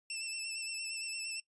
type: tone with vibrato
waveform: 15% pulse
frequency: 2666 Hz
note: E7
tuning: 19 cents sharp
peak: -30 dBFS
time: 0.1-1.4 s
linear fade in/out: 2 ms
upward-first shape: sine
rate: 8.7 Hz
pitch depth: 33 cents each way
effects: noise-tail reverb RT60 0.1 s tail -20 dB re dry + resampled to 22050 Hz